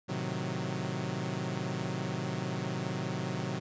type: chord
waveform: sawtooth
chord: A diminished seventh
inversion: none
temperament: equal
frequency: 110 / 130.81 / 155.56 / 185 Hz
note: A2 / C3 / Eb3 / Gb3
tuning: 0 / 0 / 0 / 0 cents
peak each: -37 / -33 / -35 / -33 dBFS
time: 0.08-3.6 s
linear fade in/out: 20 ms
effects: resampled to 16000 Hz